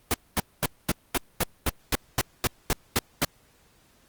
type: noise bursts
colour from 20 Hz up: pink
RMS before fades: -23 dBFS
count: 13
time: 0.11-3.247 s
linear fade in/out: 0 ms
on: 29 ms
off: 230 ms
effects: pink hiss -61 dBFS RMS until 4.08 s + Opus 32 kbps